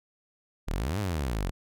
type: exponential two-way sweep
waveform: sawtooth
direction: up then down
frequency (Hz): 32.7 to 107.9 to 41.17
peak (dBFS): -24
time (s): 0.67-1.51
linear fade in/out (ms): 20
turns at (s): 0.99
effects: none